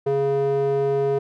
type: tone with band-pass filter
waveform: square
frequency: 138.59 Hz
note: C#3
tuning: in tune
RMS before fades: -21 dBFS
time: 0.06-1.19 s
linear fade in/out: 10 ms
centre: 480 Hz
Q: 4.5
effects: none